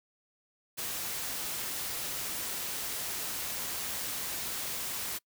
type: noise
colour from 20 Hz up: white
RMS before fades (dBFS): -36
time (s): 0.77-5.19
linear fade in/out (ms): 20
effects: noise-tail reverb RT60 0.1 s tail -25 dB re dry